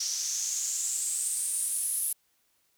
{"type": "noise with band-pass filter sweep", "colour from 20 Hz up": "white", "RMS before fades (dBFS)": -31, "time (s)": [0, 2.13], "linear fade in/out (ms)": 5, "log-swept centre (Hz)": [5600, 11000], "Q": 6.3, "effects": ["white hiss -71 dBFS RMS until 2.77 s"]}